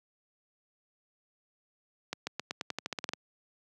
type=accelerating click train; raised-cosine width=0.2 ms; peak=-16 dBFS; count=13; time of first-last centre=2.13-3.135 s; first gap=140 ms; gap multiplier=0.9; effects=high-pass 150 Hz 12 dB/octave

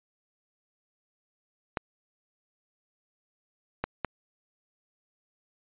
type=clicks; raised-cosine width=0.5 ms; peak=-13 dBFS; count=3; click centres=1.772 / 3.84 / 4.047 s; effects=resampled to 8000 Hz

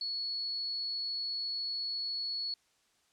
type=tone; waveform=sine; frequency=4386 Hz; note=C#8; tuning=19 cents flat; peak=-33 dBFS; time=0.01-2.54 s; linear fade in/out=2 ms; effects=white hiss -71 dBFS RMS until 3.12 s + low-pass 8000 Hz 12 dB/octave

